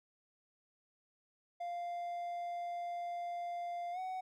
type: tone with pitch glide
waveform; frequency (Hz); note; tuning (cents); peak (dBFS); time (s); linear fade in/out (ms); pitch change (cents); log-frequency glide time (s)
triangle; 697 to 747; F5 to F#5; -4 to +16; -36; 1.6-4.21; 10; +120; 3.92-3.99
effects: none